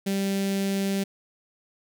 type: tone with notch filter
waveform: sawtooth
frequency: 196 Hz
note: G3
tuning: in tune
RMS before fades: -26 dBFS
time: 0.06-1.04 s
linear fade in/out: 10 ms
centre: 1100 Hz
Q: 0.68
effects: none